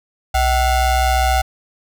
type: ring-modulated tone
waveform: square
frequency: 349.2 Hz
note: F4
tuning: in tune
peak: -11 dBFS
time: 0.34-1.42 s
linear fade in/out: 10 ms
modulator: 412 Hz
effects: none